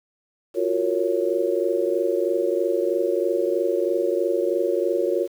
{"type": "chord", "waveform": "sine", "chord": "Gb major seventh", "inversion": "third", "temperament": "just", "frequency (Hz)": [346.9, 370, 462.5, 555], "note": ["F4", "Gb4", "Bb4", "Db5"], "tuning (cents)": [-12, 0, -14, 2], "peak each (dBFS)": -25, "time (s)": [0.54, 5.28], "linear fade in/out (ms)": 50, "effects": ["8-bit"]}